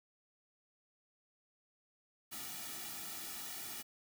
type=noise with comb filter; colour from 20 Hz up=white; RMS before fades=-45 dBFS; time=2.31-3.83 s; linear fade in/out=20 ms; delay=1.9 ms; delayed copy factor=-0.8; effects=none